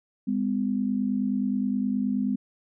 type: tone pair together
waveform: sine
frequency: 204 / 253.5 Hz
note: G#3 / B3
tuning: -31 / +45 cents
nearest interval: major third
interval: 376 cents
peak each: -26 dBFS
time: 0.27-2.36 s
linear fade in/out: 10 ms
effects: none